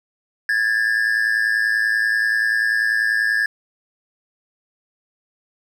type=tone pair together; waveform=triangle; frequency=1649.7 / 1760 Hz; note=G#6 / A6; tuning=-12 / 0 cents; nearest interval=minor second; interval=112 cents; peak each=-17 / -18 dBFS; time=0.49-3.46 s; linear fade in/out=2 ms; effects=none